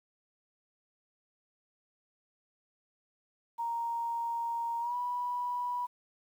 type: tone with pitch glide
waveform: sine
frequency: 932.3 to 978.7 Hz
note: A#5 to B5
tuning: 0 to -16 cents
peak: -31 dBFS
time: 3.58-5.87 s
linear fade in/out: 20 ms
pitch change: +84 cents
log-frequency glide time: 4.8-4.95 s
effects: 10-bit